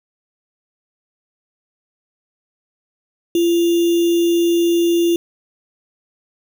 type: tone with sample-and-hold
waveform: sine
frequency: 341.6 Hz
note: F4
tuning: 38 cents flat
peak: -12 dBFS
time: 3.35-5.16 s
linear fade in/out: 2 ms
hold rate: 3150 Hz
effects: none